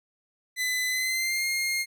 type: tone with pitch glide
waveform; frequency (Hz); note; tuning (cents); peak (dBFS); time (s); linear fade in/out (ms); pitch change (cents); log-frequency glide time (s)
sawtooth; 2010 to 2130; B6 to C7; +30 to +30; -22; 0.56-1.86; 50; +100; 0.88-1.46
effects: none